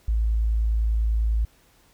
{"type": "tone", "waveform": "sine", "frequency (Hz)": 55, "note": "A1", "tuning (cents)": 0, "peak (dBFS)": -19, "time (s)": [0.08, 1.45], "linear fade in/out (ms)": 5, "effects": ["pink hiss -59 dBFS RMS until 1.93 s"]}